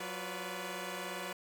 10% pulse tone cluster, 183.9 / 350.8 / 495.2 / 573 Hz, F#3 / F4 / B4 / D5, -10 / +8 / +5 / -43 cents, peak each -35 / -38 / -35 / -37 dBFS, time 0-1.33 s, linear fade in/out 5 ms, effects none

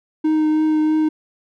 triangle tone with vibrato, 310 Hz, D#4, 6 cents flat, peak -12 dBFS, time 0.24-1.09 s, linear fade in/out 10 ms, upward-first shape triangle, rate 3.1 Hz, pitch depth 14 cents each way, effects none

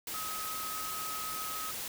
sine tone in noise, 1270 Hz, D#6, 35 cents sharp, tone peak -39 dBFS, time 0.14-1.71 s, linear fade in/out 2 ms, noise white, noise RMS -39 dBFS, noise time 0.07-1.88 s, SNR -3 dB, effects none

